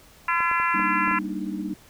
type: harmonic tone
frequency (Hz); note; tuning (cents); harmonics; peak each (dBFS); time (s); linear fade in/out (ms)
340; F4; -46; 3 / 4 / 5 / 6 / 7 / 8; -24 / -26 / -28 / -30 / -31 / -32; 0.28-1.19; 5
type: clicks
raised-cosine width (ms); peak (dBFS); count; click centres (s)
1; -23; 6; 0.405 / 0.514 / 0.6 / 0.797 / 1.077 / 1.113
type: chord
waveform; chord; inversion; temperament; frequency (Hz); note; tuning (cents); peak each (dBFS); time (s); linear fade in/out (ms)
sine; Eb major seventh; first; equal; 196 / 233.1 / 293.7 / 311.1; G3 / Bb3 / D4 / Eb4; 0 / 0 / 0 / 0; -31 / -35 / -34 / -32; 0.74-1.74; 5
effects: pink hiss -52 dBFS RMS until 1.89 s